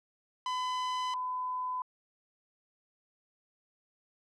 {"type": "tone pair in turn", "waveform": ["45% pulse", "sine"], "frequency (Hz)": [1008, 1008], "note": ["B5", "B5"], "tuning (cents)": [35, 35], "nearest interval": "unison", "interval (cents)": 0, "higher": "neither", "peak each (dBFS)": [-31, -32], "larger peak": "first", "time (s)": [[0.46, 1.14], [1.14, 1.82]], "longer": "neither", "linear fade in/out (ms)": 2, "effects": ["low-pass 5000 Hz 12 dB/octave"]}